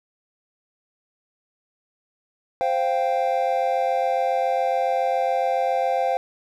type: chord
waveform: triangle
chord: C suspended fourth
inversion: none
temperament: just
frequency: 523.3 / 697.7 / 784.9 Hz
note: C5 / F5 / G5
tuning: 0 / -2 / +2 cents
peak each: -22 dBFS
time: 2.61-6.17 s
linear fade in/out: 0 ms
effects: none